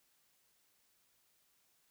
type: silence
effects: white hiss -74 dBFS RMS until 1.9 s